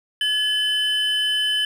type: tone pair together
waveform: triangle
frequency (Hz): 1703 / 3034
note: G#6 / F#7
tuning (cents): +43 / +43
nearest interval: minor seventh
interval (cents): 1000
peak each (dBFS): -24 / -18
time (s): 0.21-1.65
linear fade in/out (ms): 2
effects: none